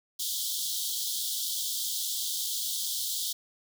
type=high-pass noise; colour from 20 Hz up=pink; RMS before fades=-32 dBFS; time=0.19-3.33 s; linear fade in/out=10 ms; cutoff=3200 Hz; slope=96 dB/octave; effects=none